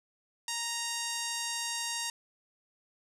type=tone with low-pass filter; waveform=5% pulse; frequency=932.3 Hz; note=A#5; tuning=in tune; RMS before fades=-35 dBFS; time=0.48-2.1 s; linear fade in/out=2 ms; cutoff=8200 Hz; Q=1.1; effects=none